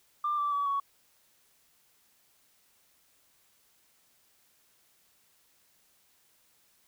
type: tone with pitch steps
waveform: sine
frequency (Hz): 1190 / 1165.5 / 1141.5 / 1118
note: D6 / D6 / D6 / C#6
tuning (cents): +22 / -14 / -50 / +14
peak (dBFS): -26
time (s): 0.24-0.8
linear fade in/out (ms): 5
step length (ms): 140
effects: tanh soft clip ceiling -22 dBFS + white hiss -67 dBFS RMS until 6.87 s